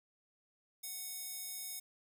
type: tone with high-pass filter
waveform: square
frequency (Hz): 739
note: F#5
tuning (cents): -2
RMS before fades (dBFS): -44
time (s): 0.83-1.8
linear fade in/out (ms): 10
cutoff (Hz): 7200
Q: 0.6
effects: none